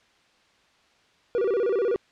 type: tone with vibrato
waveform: triangle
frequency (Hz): 430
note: A4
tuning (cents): -40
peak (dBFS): -19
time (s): 1.35-1.96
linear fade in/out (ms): 0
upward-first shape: square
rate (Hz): 16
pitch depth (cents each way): 190
effects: white hiss -61 dBFS RMS until 2.11 s + low-pass 4000 Hz 12 dB/octave